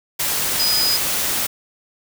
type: tone in noise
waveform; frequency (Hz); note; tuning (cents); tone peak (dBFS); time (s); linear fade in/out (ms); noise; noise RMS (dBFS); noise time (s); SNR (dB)
sine; 4978; D#8; 0; -17; 0.59-0.97; 10; white; -21; 0.19-1.47; +1
effects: none